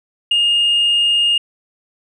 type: tone with ADSR envelope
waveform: sine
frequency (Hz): 2838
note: F7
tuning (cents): +27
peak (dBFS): -7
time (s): 0.31-1.38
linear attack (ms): 6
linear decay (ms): 6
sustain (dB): -3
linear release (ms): 5
effects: tanh soft clip ceiling -9 dBFS